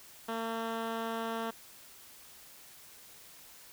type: tone with low-pass filter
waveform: 10% pulse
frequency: 226.8 Hz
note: A#3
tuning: 47 cents flat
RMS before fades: -36 dBFS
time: 0.28-1.51 s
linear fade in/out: 10 ms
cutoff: 2900 Hz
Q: 0.82
effects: white hiss -54 dBFS RMS until 3.72 s